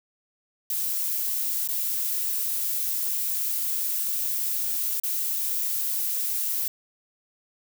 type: noise with dropouts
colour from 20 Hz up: violet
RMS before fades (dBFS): -27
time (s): 0.7-6.68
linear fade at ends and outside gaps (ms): 2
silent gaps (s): 1.676-1.687 / 4.999-5.035
effects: none